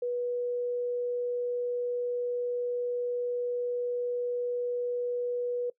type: tone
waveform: sine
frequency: 487.6 Hz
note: B4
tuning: 22 cents flat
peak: -28 dBFS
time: 0.02-5.7 s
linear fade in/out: 5 ms
effects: noise-tail reverb RT60 0.1 s tail -21 dB re dry